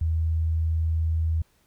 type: tone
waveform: sine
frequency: 80.7 Hz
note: E2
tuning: 36 cents flat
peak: -21 dBFS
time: 0.01-1.42 s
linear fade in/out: 5 ms
effects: pink hiss -65 dBFS RMS until 1.66 s